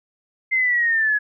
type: exponential sweep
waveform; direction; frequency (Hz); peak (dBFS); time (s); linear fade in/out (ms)
sine; down; 2093 to 1676; -16; 0.51-1.19; 20
effects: none